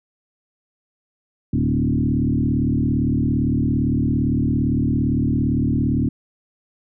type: tone with frequency modulation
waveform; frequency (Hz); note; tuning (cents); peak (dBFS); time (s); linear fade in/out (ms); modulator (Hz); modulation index
sine; 185; F#3; 0; -16; 1.53-6.09; 5; 37.6; 3
effects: none